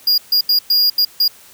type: tone bursts at uneven times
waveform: square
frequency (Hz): 4844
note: D#8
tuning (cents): -47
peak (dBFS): -11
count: 6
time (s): 0.07-0.18 / 0.32-0.41 / 0.49-0.59 / 0.7-0.9 / 0.98-1.05 / 1.2-1.28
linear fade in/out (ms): 5
effects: white hiss -44 dBFS RMS until 1.53 s